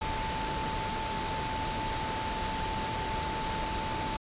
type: tone in noise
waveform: sine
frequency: 880 Hz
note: A5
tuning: in tune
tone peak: -34 dBFS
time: 0.01-4.17 s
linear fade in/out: 10 ms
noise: pink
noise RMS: -34 dBFS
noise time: 0.01-4.17 s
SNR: -3 dB
effects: resampled to 8000 Hz